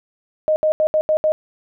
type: tone bursts at uneven times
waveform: sine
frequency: 620 Hz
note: D#5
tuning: 6 cents flat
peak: -13 dBFS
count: 6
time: 0.48-0.56 / 0.63-0.72 / 0.8-0.87 / 0.94-1.01 / 1.09-1.17 / 1.24-1.32 s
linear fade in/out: 0 ms
effects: none